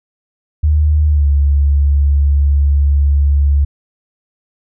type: tone with pitch glide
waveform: sine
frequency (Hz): 75.7 to 71.04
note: D#2 to C#2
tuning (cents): -47 to +43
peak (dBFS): -8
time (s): 0.63-3.65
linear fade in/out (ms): 10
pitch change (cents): -110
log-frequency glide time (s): 1.08-1.28
effects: none